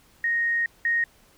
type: tone pair in turn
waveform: sine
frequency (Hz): 1864.7 / 1864.7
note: A#6 / A#6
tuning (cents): 0 / 0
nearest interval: unison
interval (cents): 0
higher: neither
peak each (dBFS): -21 / -20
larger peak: second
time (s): 0.24-0.66 / 0.85-1.04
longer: first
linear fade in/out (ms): 2
effects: pink hiss -58 dBFS RMS until 1.37 s